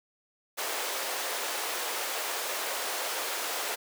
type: high-pass noise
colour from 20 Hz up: pink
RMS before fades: -33 dBFS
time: 0.57-3.76 s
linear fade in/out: 20 ms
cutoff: 450 Hz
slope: 24 dB/octave
effects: none